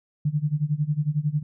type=tone with tremolo; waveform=sine; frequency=149.4 Hz; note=D3; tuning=30 cents sharp; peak=-18 dBFS; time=0.25-1.43 s; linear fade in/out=5 ms; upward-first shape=sine; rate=11 Hz; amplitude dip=90%; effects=none